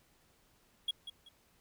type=tone with echo; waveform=triangle; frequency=3314 Hz; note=G#7; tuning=4 cents flat; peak=-29 dBFS; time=0.88-0.91 s; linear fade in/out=5 ms; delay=190 ms; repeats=2; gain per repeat=-11 dB; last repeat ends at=1.29 s; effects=pink hiss -69 dBFS RMS until 1.6 s